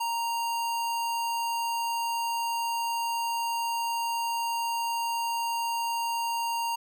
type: tone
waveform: square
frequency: 931 Hz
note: A#5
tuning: 2 cents flat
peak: -28 dBFS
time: 0-6.76 s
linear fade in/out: 10 ms
effects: none